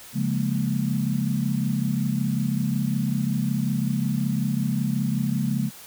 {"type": "chord", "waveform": "sine", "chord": "Bb minor seventh", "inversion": "first", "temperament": "equal", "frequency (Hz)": [138.59, 174.61, 207.7, 233.1], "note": ["Db3", "F3", "Ab3", "Bb3"], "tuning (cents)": [0, 0, 0, 0], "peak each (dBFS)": [-26, -29, -26, -28], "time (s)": [0.13, 5.71], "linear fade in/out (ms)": 50, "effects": ["white hiss -44 dBFS RMS until 5.86 s"]}